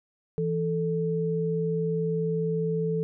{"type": "tone pair together", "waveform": "sine", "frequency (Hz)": [164.81, 440], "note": ["E3", "A4"], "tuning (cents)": [0, 0], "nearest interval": "octave + perfect fourth", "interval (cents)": 1700, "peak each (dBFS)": [-27, -27], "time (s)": [0.38, 3.03], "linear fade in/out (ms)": 0, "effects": []}